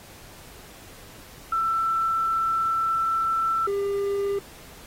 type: tone pair in turn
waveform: sine / triangle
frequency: 1334 / 399.8 Hz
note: E6 / G4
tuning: +20 / +34 cents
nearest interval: octave + major sixth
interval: 2086 cents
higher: first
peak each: -21 dBFS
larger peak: neither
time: 1.52-3.67 / 3.67-4.39 s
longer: first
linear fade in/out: 5 ms
effects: pink hiss -47 dBFS RMS until 4.86 s + AAC 48 kbps